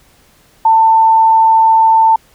sine tone, 893 Hz, A5, 25 cents sharp, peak -5 dBFS, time 0.65-2.16 s, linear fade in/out 5 ms, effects pink hiss -49 dBFS RMS until 2.34 s

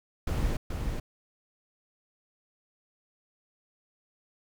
brown noise with echo, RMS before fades -28 dBFS, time 0.27-0.57 s, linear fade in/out 5 ms, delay 430 ms, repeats 1, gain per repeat -4 dB, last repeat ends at 1 s, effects none

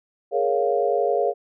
sine chord, Bb minor seventh, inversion third, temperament equal, 415.3 / 466.2 / 554.4 / 698.5 Hz, Ab4 / Bb4 / Db5 / F5, 0 / 0 / 0 / 0 cents, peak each -24 dBFS, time 0.31-1.34 s, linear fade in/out 50 ms, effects none

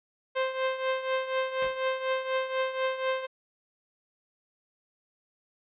sawtooth tone with tremolo, 523.3 Hz, C5, in tune, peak -20 dBFS, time 0.35-3.27 s, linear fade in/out 20 ms, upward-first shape triangle, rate 4.1 Hz, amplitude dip 75%
pink noise with exponential decay, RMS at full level -37 dBFS, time 1.62-1.81 s, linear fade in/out 2 ms, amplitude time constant 41 ms
effects resampled to 8000 Hz

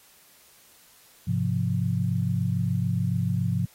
sine chord, F minor, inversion first, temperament equal, 103.83 / 130.81 / 174.61 Hz, Ab2 / C3 / F3, 0 / 0 / 0 cents, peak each -27 dBFS, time 1.27-3.66 s, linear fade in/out 10 ms, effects white hiss -56 dBFS RMS until 3.74 s + AAC 48 kbps

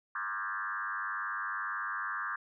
sine tone with frequency modulation, 1388 Hz, F6, 11 cents flat, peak -33 dBFS, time 0.15-2.36 s, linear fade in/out 5 ms, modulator 102 Hz, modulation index 3.2, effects none

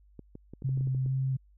clicks, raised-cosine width 3 ms, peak -30 dBFS, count 10, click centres 0.193 / 0.354 / 0.536 / 0.622 / 0.692 / 0.775 / 0.809 / 0.873 / 0.948 / 1.061 s
sine tone with vibrato, 131.9 Hz, C3, 14 cents sharp, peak -26 dBFS, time 0.64-1.37 s, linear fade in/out 10 ms, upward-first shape square, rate 2.2 Hz, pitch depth 12 cents each way
effects added 50 Hz sine -57 dBFS peak until 1.57 s

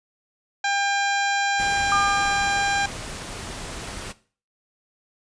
harmonic tone, 800 Hz, G5, 35 cents sharp, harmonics 1 / 2 / 3 / 4 / 5 / 6 / 7 / 8 / 9, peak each -24 / -25 / -30 / -34 / -33 / -41 / -38 / -42 / -38 dBFS, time 0.64-2.86 s, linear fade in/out 5 ms
pink noise, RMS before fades -34 dBFS, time 1.58-4.13 s, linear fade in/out 20 ms
sine tone with exponential decay, 1204 Hz, D6, 43 cents sharp, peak -18 dBFS, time 1.92-3.17 s, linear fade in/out 0 ms, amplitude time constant 270 ms
effects noise-tail reverb RT60 0.4 s tail -17 dB re dry + resampled to 22050 Hz

